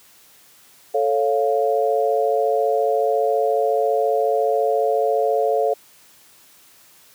sine chord, A augmented, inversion none, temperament equal, 440 / 554.4 / 698.5 Hz, A4 / C#5 / E#5, 0 / 0 / 0 cents, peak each -20 / -21 / -21 dBFS, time 0.94-5.74 s, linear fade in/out 10 ms, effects white hiss -51 dBFS RMS until 7.14 s + high-pass 80 Hz 12 dB/octave

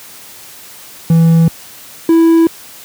triangle tone pair in turn, 164.81 / 329.6 Hz, E3 / E4, 0 / 0 cents, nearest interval octave, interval 1200 cents, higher second, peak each -3 dBFS, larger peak neither, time 1.1-1.48 / 2.09-2.47 s, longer neither, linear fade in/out 2 ms, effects white hiss -35 dBFS RMS until 2.84 s + high-pass 60 Hz 12 dB/octave

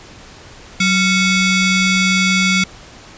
sawtooth ring-modulated tone, 1197 Hz, D6, 33 cents sharp, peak -5 dBFS, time 0.8-2.64 s, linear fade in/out 5 ms, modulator 1010 Hz, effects pink hiss -39 dBFS RMS until 3.17 s + resampled to 16000 Hz

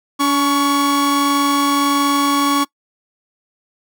45% pulse tone pair together, 284.5 / 1116.5 Hz, C#4 / C#6, +45 / +12 cents, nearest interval 2 octaves, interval 2367 cents, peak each -16 dBFS, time 0.19-2.65 s, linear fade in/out 20 ms, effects noise-tail reverb RT60 0.1 s tail -23 dB re dry

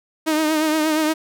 sawtooth tone with vibrato, 311.1 Hz, D#4, in tune, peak -13 dBFS, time 0.26-1.14 s, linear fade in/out 20 ms, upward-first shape triangle, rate 8.5 Hz, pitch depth 52 cents each way, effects none

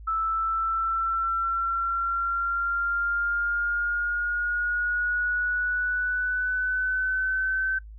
sine exponential sweep, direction up, 1315 to 1539 Hz, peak -23 dBFS, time 0.07-7.79 s, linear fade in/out 10 ms, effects noise-tail reverb RT60 0.1 s tail -21 dB re dry + added 53 Hz sine -40 dBFS peak until 7.98 s

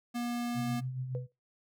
square tone, 239.7 Hz, A#3, 48 cents sharp, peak -33 dBFS, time 0.14-0.81 s, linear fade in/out 20 ms
sine tone with tremolo, 128.5 Hz, C3, 31 cents flat, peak -32 dBFS, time 0.54-1.27 s, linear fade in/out 50 ms, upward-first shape sine, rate 7 Hz, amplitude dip 50%
sine tone with exponential decay, 493.9 Hz, B4, in tune, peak -34 dBFS, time 1.15-1.32 s, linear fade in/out 0 ms, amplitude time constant 36 ms
effects noise-tail reverb RT60 0.2 s tail -21 dB re dry

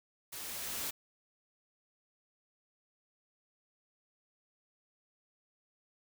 white noise with level ramp, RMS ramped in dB -44 to -37 dBFS, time 0.32-0.91 s, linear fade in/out 10 ms, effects none

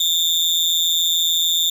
35% pulse tone with amplitude modulation, 3586 Hz, A7, 32 cents sharp, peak -10 dBFS, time 0-1.7 s, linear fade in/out 5 ms, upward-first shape sine, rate 167 Hz, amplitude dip 85%, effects none

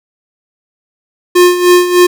square tone with tremolo, 356.4 Hz, F4, 35 cents sharp, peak -3 dBFS, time 1.35-2.07 s, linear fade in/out 10 ms, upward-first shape sine, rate 3.3 Hz, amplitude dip 70%, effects none

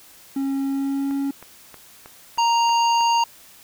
triangle tone with pitch glide, 272.9 to 277 Hz, C#4 to C#4, -27 to -1 cents, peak -19 dBFS, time 0.36-1.31 s, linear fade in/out 5 ms, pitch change +26 cents, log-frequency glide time 0.63-1.13 s
click train, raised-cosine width 0.5 ms, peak -25 dBFS, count 7, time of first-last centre 1.11-3.009 s, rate 3.16 Hz
harmonic tone, 932.3 Hz, A#5, in tune, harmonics 1 / 3 / 5 / 7, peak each -16 / -26 / -30 / -33 dBFS, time 2.38-3.24 s, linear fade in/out 5 ms
effects white hiss -48 dBFS RMS until 3.63 s

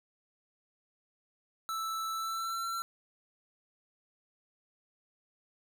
square tone with pitch glide, 1318.5 to 1351.7 Hz, E6 to E6, 0 to +43 cents, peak -34 dBFS, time 1.69-2.82 s, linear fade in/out 0 ms, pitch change +43 cents, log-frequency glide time 2.13-2.63 s, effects none

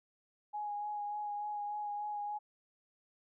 sine tone with vibrato, 830.6 Hz, G#5, in tune, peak -36 dBFS, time 0.53-2.39 s, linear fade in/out 20 ms, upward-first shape sine, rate 3.4 Hz, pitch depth 17 cents each way, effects none

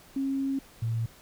sine tone pair in turn, 271.4 / 114.11 Hz, C#4 / A#2, -36 / -36 cents, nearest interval octave + minor third, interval 1500 cents, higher first, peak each -26 dBFS, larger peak neither, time 0.16-0.59 / 0.82-1.06 s, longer first, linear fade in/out 5 ms, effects pink hiss -54 dBFS RMS until 1.21 s

